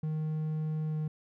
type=tone with pitch glide; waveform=triangle; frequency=155.56 to 154.4 Hz; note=D#3 to D#3; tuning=0 to -13 cents; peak=-28 dBFS; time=0.03-1.08 s; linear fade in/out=5 ms; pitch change=-13 cents; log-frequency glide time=0.87-0.97 s; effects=none